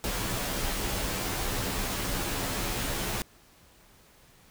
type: noise with comb filter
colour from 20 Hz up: pink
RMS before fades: -31 dBFS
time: 0.04-3.22 s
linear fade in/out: 0 ms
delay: 13 ms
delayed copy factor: -0.8
effects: pink hiss -58 dBFS RMS until 4.5 s